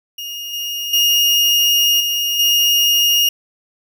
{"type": "tone with level steps", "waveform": "35% pulse", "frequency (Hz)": 2849, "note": "F7", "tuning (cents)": 34, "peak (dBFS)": [-24, -20, -10, -15, -10], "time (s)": [0.18, 3.29], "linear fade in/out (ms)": 5, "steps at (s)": [0.53, 0.93, 2, 2.39], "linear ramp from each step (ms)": 5, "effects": []}